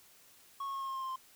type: tone with pitch steps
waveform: triangle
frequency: 1102 / 1093.8 / 1085.6 / 1077.5 / 1069.4 / 1061.4 / 1053.5 / 1045.6 Hz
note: C#6 / C#6 / C#6 / C#6 / C6 / C6 / C6 / C6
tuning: -11 / -23 / -36 / -49 / +37 / +24 / +12 / -1 cents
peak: -34 dBFS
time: 0.6-1.16 s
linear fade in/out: 5 ms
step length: 70 ms
effects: white hiss -61 dBFS RMS until 1.35 s